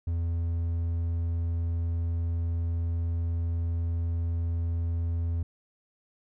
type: tone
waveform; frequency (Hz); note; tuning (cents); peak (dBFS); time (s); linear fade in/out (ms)
triangle; 84.1; E2; +35; -24; 0.07-5.43; 5
effects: none